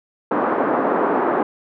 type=band-pass noise; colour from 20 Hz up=pink; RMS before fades=-19 dBFS; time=0.31-1.43 s; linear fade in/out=5 ms; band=260 to 1300 Hz; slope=24 dB/octave; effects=none